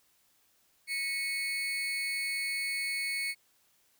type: tone with amplitude modulation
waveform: 35% pulse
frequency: 2205 Hz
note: C#7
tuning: 10 cents flat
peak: -27 dBFS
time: 0.87-3.35 s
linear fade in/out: 50 ms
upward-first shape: sine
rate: 269 Hz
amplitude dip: 55%
effects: white hiss -69 dBFS RMS until 3.99 s